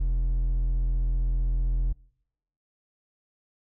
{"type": "tone with hard clipping", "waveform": "triangle", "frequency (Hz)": 42.27, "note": "E1", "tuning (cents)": 44, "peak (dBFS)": -23, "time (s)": [0, 1.93], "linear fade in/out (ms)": 10, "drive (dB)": 7, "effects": ["noise-tail reverb RT60 0.8 s tail -25 dB re dry"]}